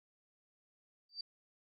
sine tone with exponential growth, 4648 Hz, D8, 19 cents flat, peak -36 dBFS, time 1.09-1.21 s, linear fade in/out 5 ms, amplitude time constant 26 ms, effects none

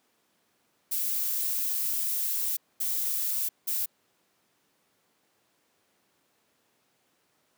violet noise bursts at uneven times, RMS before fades -29 dBFS, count 3, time 0.91-2.57 / 2.8-3.49 / 3.67-3.86 s, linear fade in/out 10 ms, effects pink hiss -70 dBFS RMS until 7.57 s + high-pass 200 Hz 12 dB/octave

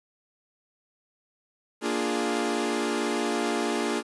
sawtooth chord, Bb dominant seventh, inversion none, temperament equal, 233.1 / 293.7 / 349.2 / 415.3 Hz, Bb3 / D4 / F4 / Ab4, 0 / 0 / 0 / 0 cents, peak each -27 dBFS, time 1.81-4.03 s, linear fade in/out 50 ms, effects resampled to 24000 Hz + 9-bit

